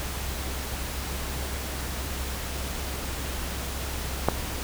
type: click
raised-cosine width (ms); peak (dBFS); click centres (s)
1; -5; 4.286
effects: added 66 Hz sine -33 dBFS peak until 4.63 s + pink hiss -34 dBFS RMS until 4.63 s